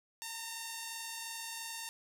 5% pulse tone pair together, 909.4 / 932.3 Hz, A#5 / A#5, -43 / 0 cents, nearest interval unison, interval 43 cents, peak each -29 / -37 dBFS, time 0.22-1.89 s, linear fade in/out 0 ms, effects none

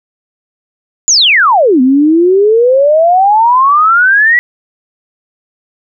sine exponential two-way sweep, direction down then up, 7190 to 249.1 to 1970 Hz, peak -4 dBFS, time 1.08-4.39 s, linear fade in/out 0 ms, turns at 1.81 s, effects none

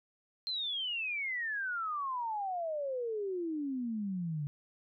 sine exponential sweep, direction down, 4186 to 141.6 Hz, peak -33 dBFS, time 0.47-4.47 s, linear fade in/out 0 ms, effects none

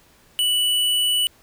square tone, 2960 Hz, F#7, in tune, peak -18 dBFS, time 0.39-1.27 s, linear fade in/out 0 ms, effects pink hiss -55 dBFS RMS until 1.42 s

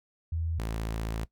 sine / sawtooth tone pair in turn, 82.1 / 55.24 Hz, E2 / A1, -6 / +8 cents, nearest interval perfect fifth, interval 686 cents, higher first, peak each -28 / -27 dBFS, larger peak second, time 0.32-0.59 / 0.59-1.25 s, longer second, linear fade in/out 5 ms, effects noise-tail reverb RT60 0.1 s tail -19 dB re dry

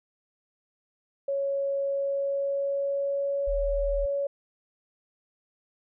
sine tone with pitch glide, 554.4 to 561.5 Hz, C#5 to C#5, 0 to +22 cents, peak -25 dBFS, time 1.28-4.27 s, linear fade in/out 5 ms, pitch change +22 cents, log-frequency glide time 1.81-3.83 s
sine tone, 40.24 Hz, E1, 41 cents flat, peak -28 dBFS, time 3.47-4.06 s, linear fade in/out 10 ms
effects none

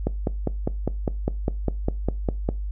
click train, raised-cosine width 2 ms, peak -9 dBFS, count 13, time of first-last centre 0.07-2.489 s, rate 4.96 Hz, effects noise-tail reverb RT60 0.3 s tail -21 dB re dry + added 50 Hz sine -26 dBFS peak until 2.71 s

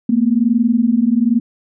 sine tone pair together, 223.3 / 244.4 Hz, A3 / B3, +26 / -18 cents, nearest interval major second, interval 156 cents, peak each -14 dBFS, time 0.09-1.4 s, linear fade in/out 5 ms, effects none

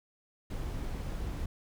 brown noise, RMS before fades -36 dBFS, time 0.5-1.46 s, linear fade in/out 5 ms, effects none

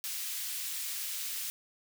white high-pass noise, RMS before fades -37 dBFS, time 0.04-1.5 s, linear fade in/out 0 ms, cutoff 2200 Hz, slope 12 dB/octave, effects none

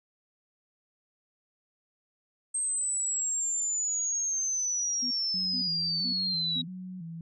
sine linear sweep, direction down, 8372 to 3827 Hz, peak -27 dBFS, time 2.54-6.62 s, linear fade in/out 10 ms
sine tone bursts, 246.9 Hz, B3, in tune, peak -36 dBFS, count 4, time 5.02-6.644 s, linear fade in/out 10 ms, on 91 ms, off 420 ms
sine tone with vibrato, 174.61 Hz, F3, in tune, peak -37 dBFS, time 5.34-7.21 s, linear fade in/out 2 ms, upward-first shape square, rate 1.5 Hz, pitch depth 93 cents each way
effects none

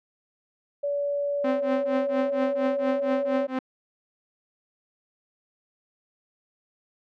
sine tone with pitch glide, 572 to 561.8 Hz, D5 to C#5, -46 to +23 cents, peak -24 dBFS, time 0.83-3.47 s, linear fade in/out 10 ms, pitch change -31 cents, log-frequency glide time 1.5-1.69 s
sawtooth tone with tremolo, 259.7 Hz, C4, 13 cents flat, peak -18 dBFS, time 1.44-3.59 s, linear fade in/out 5 ms, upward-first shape triangle, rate 4.3 Hz, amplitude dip 100%
effects low-pass 2000 Hz 12 dB/octave

